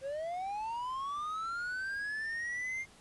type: linear sweep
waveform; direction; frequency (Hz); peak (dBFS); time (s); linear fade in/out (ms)
triangle; up; 523.3 to 2126; -33; 0.01-2.86; 50
effects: pink hiss -59 dBFS RMS until 3 s + resampled to 24000 Hz